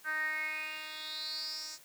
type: tone with band-pass filter sweep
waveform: 10% pulse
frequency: 310 Hz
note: D#4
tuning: 6 cents flat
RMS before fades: -38 dBFS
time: 0.04-1.79 s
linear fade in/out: 50 ms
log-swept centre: 1600 to 6300 Hz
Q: 8.1
effects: white hiss -58 dBFS RMS until 1.84 s + high-pass 80 Hz 12 dB/octave